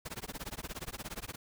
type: noise with tremolo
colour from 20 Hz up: pink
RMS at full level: -39 dBFS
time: 0.05-1.36 s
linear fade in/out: 10 ms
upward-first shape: sine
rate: 17 Hz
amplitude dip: 100%
effects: none